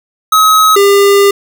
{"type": "tone pair in turn", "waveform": "square", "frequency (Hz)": [1276, 400.6], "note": ["D#6", "G4"], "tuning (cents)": [43, 38], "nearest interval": "octave + minor sixth", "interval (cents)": 2005, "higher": "first", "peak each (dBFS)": -5, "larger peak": "neither", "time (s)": [[0.32, 0.76], [0.76, 1.31]], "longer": "second", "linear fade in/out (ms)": 5, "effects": []}